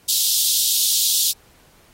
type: high-pass noise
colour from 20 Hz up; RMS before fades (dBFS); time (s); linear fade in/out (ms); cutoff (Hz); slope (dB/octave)
pink; -19; 0.08-1.32; 10; 3400; 48
effects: pink hiss -54 dBFS RMS until 1.93 s + AAC 48 kbps